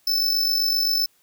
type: tone with amplitude modulation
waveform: square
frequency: 5274 Hz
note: E8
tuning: in tune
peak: -17 dBFS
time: 0.07-1.06 s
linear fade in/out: 5 ms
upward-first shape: sine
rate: 47.7 Hz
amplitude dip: 50%
effects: white hiss -62 dBFS RMS until 1.22 s